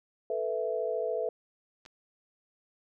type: chord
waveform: sine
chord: A suspended second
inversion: none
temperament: equal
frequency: 440 / 493.9 / 659.3 Hz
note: A4 / B4 / E5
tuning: 0 / 0 / 0 cents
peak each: -33 dBFS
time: 0.3-1.29 s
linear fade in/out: 2 ms
type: clicks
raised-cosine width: 0.2 ms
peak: -38 / -33 dBFS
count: 2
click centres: 1.853 / 1.861 s
effects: none